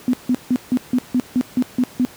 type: tone bursts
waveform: sine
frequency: 250 Hz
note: B3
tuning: 21 cents sharp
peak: -13 dBFS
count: 10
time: 0.08-2.05 s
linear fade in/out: 0 ms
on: 53 ms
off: 160 ms
effects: pink hiss -42 dBFS RMS until 2.16 s + high-pass 100 Hz 12 dB/octave